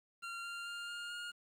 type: tone with pitch steps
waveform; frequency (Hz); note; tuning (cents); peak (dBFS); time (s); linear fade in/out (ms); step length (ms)
25% pulse; 1381 / 1391.4 / 1401.9 / 1412.5 / 1423.1; F6 / F6 / F6 / F6 / F6; -20 / -7 / +6 / +19 / +32; -38; 0.22-1.32; 20; 220
effects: low-pass 8000 Hz 12 dB/octave + 11-bit